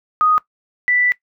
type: tone pair in turn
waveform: sine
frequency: 1244.5 / 1975.5 Hz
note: D#6 / B6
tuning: 0 / 0 cents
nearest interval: minor sixth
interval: 800 cents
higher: second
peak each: -11 / -13 dBFS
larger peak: first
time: 0.21-0.38 / 0.88-1.12 s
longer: second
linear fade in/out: 0 ms
effects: noise-tail reverb RT60 0.1 s tail -19 dB re dry